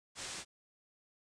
white low-pass noise, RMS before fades -44 dBFS, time 0.15-0.45 s, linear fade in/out 50 ms, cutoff 8700 Hz, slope 48 dB/octave, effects none

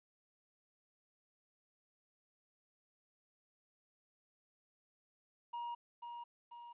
triangle tone with echo, 949 Hz, A#5, 31 cents sharp, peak -38 dBFS, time 5.53-5.75 s, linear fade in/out 10 ms, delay 490 ms, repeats 2, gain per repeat -5 dB, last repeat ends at 6.73 s, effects resampled to 8000 Hz + 13-bit

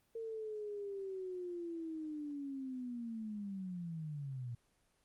sine linear sweep, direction down, 457.1 to 116.7 Hz, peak -40 dBFS, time 0.15-4.55 s, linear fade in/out 5 ms, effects pink hiss -75 dBFS RMS until 5.04 s + Opus 24 kbps

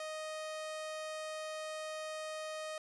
sawtooth tone, 623 Hz, D#5, 2 cents sharp, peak -36 dBFS, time 0-2.78 s, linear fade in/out 2 ms, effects resampled to 24000 Hz

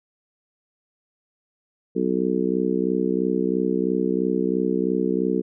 harmonic tone, 63 Hz, B1, 35 cents sharp, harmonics 3 / 4 / 5 / 6 / 7, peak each -26 / -26 / -26 / -26 / -26 dBFS, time 1.95-5.42 s, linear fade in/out 20 ms, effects none

